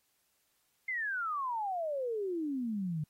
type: exponential sweep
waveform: sine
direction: down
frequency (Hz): 2116 to 146.83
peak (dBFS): -32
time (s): 0.88-3.04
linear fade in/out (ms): 5
effects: white hiss -75 dBFS RMS until 3.09 s + AAC 48 kbps